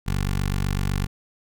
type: tone with notch filter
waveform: 15% pulse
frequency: 47.94 Hz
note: G1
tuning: 38 cents flat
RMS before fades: -24 dBFS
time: 0.06-1.07 s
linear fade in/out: 20 ms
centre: 560 Hz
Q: 1
effects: none